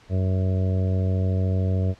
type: harmonic tone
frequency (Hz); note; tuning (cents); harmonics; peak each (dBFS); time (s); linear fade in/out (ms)
93.6; F#2; +20; 1 / 2 / 3 / 4 / 5 / 6 / 7; -20 / -29 / -36 / -38 / -35 / -38 / -38; 0.09-1.95; 50
effects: pink hiss -53 dBFS RMS until 1.99 s + low-pass 5000 Hz 12 dB/octave